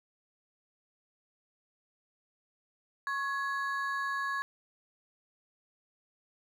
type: ring-modulated tone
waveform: triangle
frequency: 1389 Hz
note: F6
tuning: 10 cents flat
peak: -26 dBFS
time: 3.07-4.42 s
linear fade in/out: 0 ms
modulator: 291 Hz
effects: none